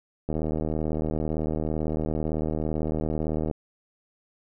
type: click train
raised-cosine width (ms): 2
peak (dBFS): -15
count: 252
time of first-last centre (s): 0.29-3.512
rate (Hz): 77.9
effects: none